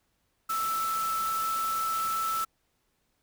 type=tone in noise; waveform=sine; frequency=1318.5 Hz; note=E6; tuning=in tune; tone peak=-27 dBFS; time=0.49-2.45 s; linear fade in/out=10 ms; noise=white; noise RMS=-38 dBFS; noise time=0.49-2.45 s; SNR=+8 dB; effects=pink hiss -74 dBFS RMS until 3.22 s